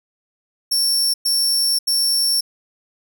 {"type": "tone bursts at uneven times", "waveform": "sawtooth", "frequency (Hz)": 5450, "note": "F8", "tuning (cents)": -43, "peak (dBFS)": -13, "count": 3, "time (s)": [[0.71, 1.14], [1.25, 1.79], [1.87, 2.41]], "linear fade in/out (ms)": 10, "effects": []}